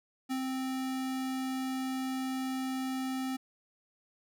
square tone with ADSR envelope, 261.6 Hz, C4, in tune, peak -31 dBFS, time 0.29-3.37 s, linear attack 25 ms, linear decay 80 ms, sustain -2 dB, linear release 13 ms, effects none

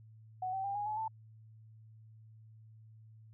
sine tone with pitch steps, 743 / 769.2 / 796.3 / 824.4 / 853.5 / 883.6 Hz, F#5 / G5 / G5 / G#5 / G#5 / A5, +7 / -33 / +27 / -13 / +47 / +7 cents, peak -34 dBFS, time 0.42-1.08 s, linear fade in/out 5 ms, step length 110 ms, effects added 110 Hz sine -54 dBFS peak until 3.33 s

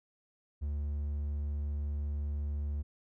triangle tone, 72.9 Hz, D2, 12 cents flat, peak -30 dBFS, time 0.61-2.83 s, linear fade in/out 20 ms, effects none

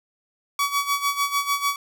sawtooth tone with tremolo, 1135 Hz, C#6, 41 cents sharp, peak -15 dBFS, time 0.59-1.76 s, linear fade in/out 2 ms, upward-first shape sine, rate 6.7 Hz, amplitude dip 75%, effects none

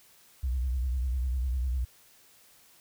sine tone with vibrato, 63.5 Hz, B1, 49 cents sharp, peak -25 dBFS, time 0.43-1.85 s, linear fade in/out 10 ms, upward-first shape square, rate 10 Hz, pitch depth 87 cents each way, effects tanh soft clip ceiling -23 dBFS + white hiss -59 dBFS RMS until 2.8 s

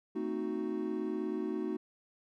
triangle chord, A diminished seventh, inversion none, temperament equal with one note detuned, 224.9 / 261.6 / 311.1 / 370 Hz, A3 / C4 / Eb4 / Gb4, +38 / 0 / 0 / 0 cents, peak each -37 / -40 / -35 / -35 dBFS, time 0.15-1.77 s, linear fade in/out 10 ms, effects none

